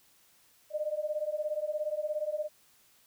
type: beating tone pair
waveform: sine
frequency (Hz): 597 / 614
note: D5 / D#5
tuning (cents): +28 / -23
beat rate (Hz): 17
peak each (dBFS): -34 / -33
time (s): 0.7-2.49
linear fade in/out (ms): 50
effects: white hiss -64 dBFS RMS until 3.06 s